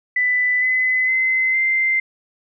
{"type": "tone with pitch steps", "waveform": "sine", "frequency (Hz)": [1992, 2022, 2053, 2084], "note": ["B6", "B6", "C7", "C7"], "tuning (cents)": [14, 40, -33, -7], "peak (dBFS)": -15, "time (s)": [0.16, 2], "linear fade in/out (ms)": 5, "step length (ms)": 460, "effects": []}